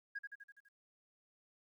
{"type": "tone with echo", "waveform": "sine", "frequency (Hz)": 1640, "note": "G#6", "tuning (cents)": -22, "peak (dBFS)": -38, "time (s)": [0.15, 0.19], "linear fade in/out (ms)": 10, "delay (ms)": 83, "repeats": 6, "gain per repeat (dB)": -4, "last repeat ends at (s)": 0.688, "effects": ["tanh soft clip ceiling -36 dBFS", "13-bit"]}